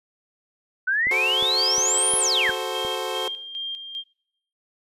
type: exponential two-way sweep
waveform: sine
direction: up then down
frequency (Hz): 1480 to 10740 to 1480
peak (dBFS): -19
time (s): 0.87-2.51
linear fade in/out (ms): 10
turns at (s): 2.17
type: click train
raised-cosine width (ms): 2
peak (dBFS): -24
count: 6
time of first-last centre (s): 1.07-2.849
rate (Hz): 2.81
type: chord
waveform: 25% pulse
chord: F# diminished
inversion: none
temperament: equal with one note detuned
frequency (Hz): 370 / 437 / 523.3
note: F#4 / A4 / C5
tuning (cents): 0 / -12 / 0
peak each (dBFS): -27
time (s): 1.11-3.28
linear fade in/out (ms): 2
type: tone with tremolo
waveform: sine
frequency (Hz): 3197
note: G7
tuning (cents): +33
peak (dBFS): -27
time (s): 1.55-4.04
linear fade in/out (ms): 50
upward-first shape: square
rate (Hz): 2.5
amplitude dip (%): 55
effects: noise-tail reverb RT60 0.7 s tail -21 dB re dry + resampled to 32000 Hz